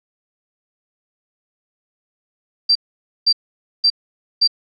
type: tone bursts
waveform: sine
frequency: 4699 Hz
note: D8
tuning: in tune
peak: -10 dBFS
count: 4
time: 2.69-4.476 s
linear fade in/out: 10 ms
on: 64 ms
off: 510 ms
effects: none